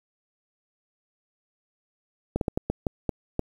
slowing click train, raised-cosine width 2 ms, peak -11 dBFS, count 8, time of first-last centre 2.36-3.394 s, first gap 52 ms, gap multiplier 1.34, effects 8-bit

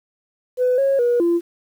sine tone with pitch steps, 501 / 547 / 481.5 / 342.1 Hz, B4 / C#5 / B4 / F4, +25 / -23 / -44 / -36 cents, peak -13 dBFS, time 0.57-1.41 s, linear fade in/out 50 ms, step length 210 ms, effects tanh soft clip ceiling -11 dBFS + 8-bit

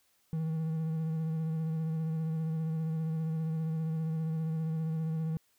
triangle tone with vibrato, 160 Hz, D#3, 49 cents sharp, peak -28 dBFS, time 0.33-5.37 s, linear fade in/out 0 ms, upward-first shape sine, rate 15 Hz, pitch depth 25 cents each way, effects white hiss -71 dBFS RMS until 5.58 s

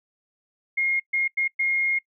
sine tone bursts at uneven times, 2141 Hz, C7, 39 cents sharp, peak -20 dBFS, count 4, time 0.77-1 / 1.13-1.28 / 1.37-1.48 / 1.59-1.99 s, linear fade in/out 10 ms, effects noise-tail reverb RT60 0.1 s tail -24 dB re dry

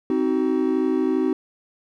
triangle chord, C diminished, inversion none, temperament just, 261.6 / 314 / 376.7 Hz, C4 / Eb4 / Gb4, 0 / +16 / +31 cents, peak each -21 dBFS, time 0.1-1.33 s, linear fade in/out 2 ms, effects none

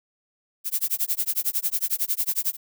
violet noise with tremolo, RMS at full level -22 dBFS, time 0.64-2.57 s, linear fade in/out 50 ms, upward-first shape sine, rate 11 Hz, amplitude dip 100%, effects none

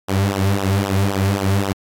sawtooth tone with flanger, 98 Hz, G2, in tune, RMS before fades -18 dBFS, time 0.08-1.73 s, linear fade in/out 10 ms, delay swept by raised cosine 0.44 to 4.04 ms, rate 3.8 Hz, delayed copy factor -0.9, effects AAC 64 kbps

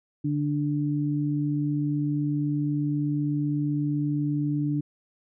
sine tone pair together, 146 / 294.1 Hz, D3 / D4, -10 / +3 cents, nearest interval octave, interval 1213 cents, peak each -26 dBFS, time 0.24-4.81 s, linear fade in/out 10 ms, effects none

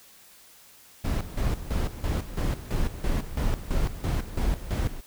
brown noise with tremolo, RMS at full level -25 dBFS, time 1.04-5.01 s, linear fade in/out 10 ms, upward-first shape square, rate 3 Hz, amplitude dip 75%, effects white hiss -53 dBFS RMS until 5.06 s

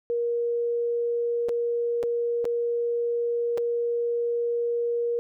sine tone with dropouts, 472.9 Hz, A#4, 25 cents sharp, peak -23 dBFS, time 0.1-5.19 s, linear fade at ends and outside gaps 0 ms, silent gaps 1.486-1.492 / 2.029-2.036 / 2.444-2.453 / 3.575-3.58 s, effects none

